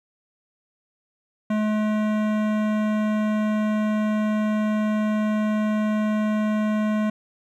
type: tone with hard clipping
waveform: sine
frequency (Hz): 213.6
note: G#3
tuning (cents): +49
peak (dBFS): -22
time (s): 1.5-7.1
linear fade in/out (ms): 5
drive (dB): 17
effects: none